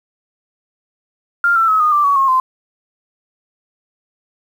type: tone with pitch steps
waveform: sine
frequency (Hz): 1396.9 / 1338.4 / 1282.4 / 1228.8 / 1177.4 / 1128.1 / 1080.9 / 1035.7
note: F6 / E6 / E6 / D#6 / D6 / C#6 / C#6 / C6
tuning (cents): 0 / +26 / -48 / -22 / +4 / +30 / -44 / -18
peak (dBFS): -10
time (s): 1.44-2.4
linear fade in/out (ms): 2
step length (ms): 120
effects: 7-bit